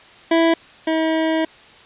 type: tone pair in turn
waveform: 25% pulse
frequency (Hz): 330 / 320.1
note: E4 / D#4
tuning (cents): +2 / +49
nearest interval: minor second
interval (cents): 53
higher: first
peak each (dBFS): -9 / -13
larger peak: first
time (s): 0.31-0.54 / 0.87-1.45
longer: second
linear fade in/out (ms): 5
effects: white hiss -45 dBFS RMS until 1.85 s + resampled to 8000 Hz